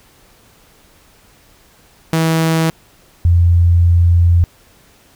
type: tone pair in turn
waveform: sawtooth / sine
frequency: 162.1 / 86.17 Hz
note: E3 / F2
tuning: -29 / -23 cents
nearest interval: major seventh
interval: 1094 cents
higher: first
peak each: -8 / -7 dBFS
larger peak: second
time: 2.13-2.7 / 3.25-4.44 s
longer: second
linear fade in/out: 0 ms
effects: pink hiss -49 dBFS RMS until 5.15 s